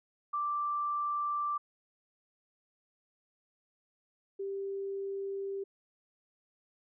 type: tone pair in turn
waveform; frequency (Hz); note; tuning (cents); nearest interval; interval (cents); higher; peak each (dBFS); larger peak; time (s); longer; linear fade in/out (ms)
sine; 1174.7 / 393.1; D6 / G4; 0 / +5; octave + perfect fifth; 1895; first; -30 / -34; first; 0.33-1.58 / 4.39-5.64; neither; 10
effects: none